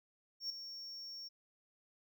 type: tone with ADSR envelope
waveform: triangle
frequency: 5500 Hz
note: F8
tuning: 27 cents flat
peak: -34 dBFS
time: 0.4-1.29 s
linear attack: 100 ms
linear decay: 3 ms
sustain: -10 dB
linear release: 18 ms
effects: none